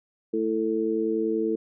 harmonic tone, 110.6 Hz, A2, 9 cents sharp, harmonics 2 / 3 / 4, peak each -31 / -26 / -26 dBFS, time 0.33-1.56 s, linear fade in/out 10 ms, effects none

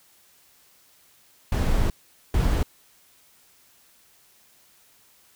brown noise bursts at uneven times, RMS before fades -21 dBFS, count 2, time 1.52-1.9 / 2.34-2.63 s, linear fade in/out 2 ms, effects white hiss -58 dBFS RMS until 5.35 s

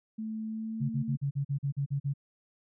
sine tone with pitch glide, 219.2 to 225.1 Hz, A3 to A3, -6 to +40 cents, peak -33 dBFS, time 0.18-1.16 s, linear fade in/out 10 ms, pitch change +46 cents, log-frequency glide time 0.47-0.97 s
sine tone bursts, 140 Hz, C#3, 18 cents sharp, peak -27 dBFS, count 10, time 0.8-2.138 s, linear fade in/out 20 ms, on 96 ms, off 42 ms
effects none

